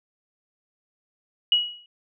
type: tone with exponential decay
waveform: sine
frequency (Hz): 2911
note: F#7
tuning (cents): -29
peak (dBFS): -13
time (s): 1.52-1.86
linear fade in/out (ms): 2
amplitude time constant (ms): 73
effects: none